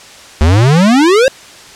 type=exponential sweep; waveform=square; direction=up; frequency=72.4 to 554.4 Hz; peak=-6 dBFS; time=0.41-1.28 s; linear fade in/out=0 ms; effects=white hiss -35 dBFS RMS until 1.75 s + low-pass 7000 Hz 12 dB/octave